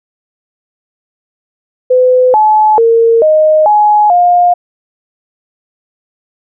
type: tone with pitch steps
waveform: sine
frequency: 506 / 858 / 458.8 / 620 / 840 / 708 Hz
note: B4 / A5 / A#4 / D#5 / G#5 / F5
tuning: +42 / -44 / -28 / -6 / +19 / +23 cents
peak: -4 dBFS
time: 1.9-4.54 s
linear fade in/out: 10 ms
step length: 440 ms
effects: none